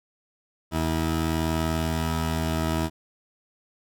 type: tone pair together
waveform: 15% pulse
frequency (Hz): 80.6 / 321.9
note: E2 / E4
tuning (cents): -38 / -41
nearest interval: 2 octaves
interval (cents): 2397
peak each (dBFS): -18 / -25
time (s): 0.71-2.9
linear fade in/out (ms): 50
effects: none